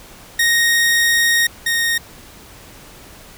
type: tone pair in turn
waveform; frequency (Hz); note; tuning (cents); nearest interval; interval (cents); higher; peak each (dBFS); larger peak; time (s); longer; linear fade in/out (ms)
sawtooth; 1864.7 / 1857; A#6 / A#6; 0 / -7; unison; 7; first; -9 / -12; first; 0.39-1.47 / 1.66-1.98; first; 5
effects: pink hiss -41 dBFS RMS until 3.37 s